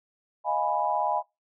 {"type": "chord", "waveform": "sine", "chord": "F half-diminished seventh", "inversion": "third", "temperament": "equal", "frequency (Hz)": [622.3, 698.5, 830.6, 987.8], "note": ["Eb5", "F5", "Ab5", "Cb6"], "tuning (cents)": [0, 0, 0, 0], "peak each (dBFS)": [-31, -31, -27, -29], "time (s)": [0.44, 1.23], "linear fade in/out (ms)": 50, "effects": ["noise-tail reverb RT60 0.2 s tail -21 dB re dry"]}